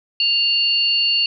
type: tone pair together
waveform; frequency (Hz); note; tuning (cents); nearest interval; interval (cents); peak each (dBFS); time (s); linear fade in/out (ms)
sine; 2794 / 4435; F7 / C#8; 0 / 0; minor sixth; 800; -17 / -18; 0.2-1.26; 2
effects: none